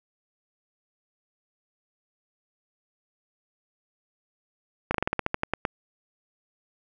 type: slowing click train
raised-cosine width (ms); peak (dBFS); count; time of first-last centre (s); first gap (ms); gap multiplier
0.5; -9; 12; 4.91-5.652; 34; 1.13
effects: none